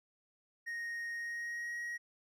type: tone with pitch glide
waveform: triangle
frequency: 1864.7 to 1895.1 Hz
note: A#6 to A#6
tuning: 0 to +28 cents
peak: -36 dBFS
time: 0.66-1.98 s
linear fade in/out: 20 ms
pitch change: +28 cents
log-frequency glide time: 1.14-1.78 s
effects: none